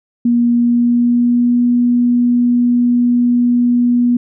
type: tone with pitch glide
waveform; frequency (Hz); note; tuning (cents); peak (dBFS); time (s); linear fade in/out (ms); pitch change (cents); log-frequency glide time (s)
sine; 238.3 to 242.5; A#3 to B3; +38 to -31; -9; 0.25-4.17; 5; +31; 0.53-1.64
effects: none